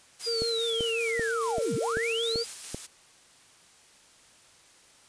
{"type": "noise with tremolo", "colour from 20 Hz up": "blue", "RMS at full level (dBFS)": -36, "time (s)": [0.19, 2.87], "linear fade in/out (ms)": 20, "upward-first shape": "square", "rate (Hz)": 4.9, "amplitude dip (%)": 25}
{"type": "linear two-way sweep", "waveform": "sine", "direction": "down then up", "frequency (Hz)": [4991, 105.4, 4991], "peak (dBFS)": -29, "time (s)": [0.22, 2.46], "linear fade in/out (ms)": 50, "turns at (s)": 1.75}
{"type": "tone with vibrato", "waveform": "triangle", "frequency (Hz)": 458.3, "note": "A#4", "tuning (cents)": -29, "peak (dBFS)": -27, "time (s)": [0.26, 2.44], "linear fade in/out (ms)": 20, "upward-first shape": "sine", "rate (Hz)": 5.7, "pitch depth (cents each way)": 26}
{"type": "click train", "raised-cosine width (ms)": 2, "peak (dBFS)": -20, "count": 7, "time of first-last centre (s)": [0.42, 2.746], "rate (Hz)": 2.58}
{"effects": ["white hiss -57 dBFS RMS until 5.08 s", "resampled to 22050 Hz"]}